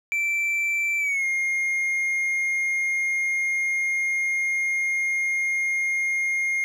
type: tone with pitch glide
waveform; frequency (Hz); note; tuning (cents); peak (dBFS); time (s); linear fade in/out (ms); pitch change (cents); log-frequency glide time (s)
triangle; 2337 to 2131; D7 to C7; -9 to +31; -20; 0.12-6.64; 0; -160; 0.99-1.25
effects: none